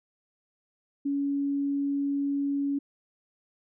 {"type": "tone", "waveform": "sine", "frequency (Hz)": 281.2, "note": "C#4", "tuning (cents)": 25, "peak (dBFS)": -25, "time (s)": [1.05, 2.79], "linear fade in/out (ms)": 10, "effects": []}